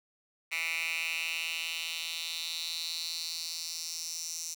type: tone with high-pass filter sweep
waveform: 10% pulse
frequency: 164.81 Hz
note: E3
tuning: in tune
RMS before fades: -36 dBFS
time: 0.51-4.55 s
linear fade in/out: 20 ms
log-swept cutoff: 2200 to 6100 Hz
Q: 4
effects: none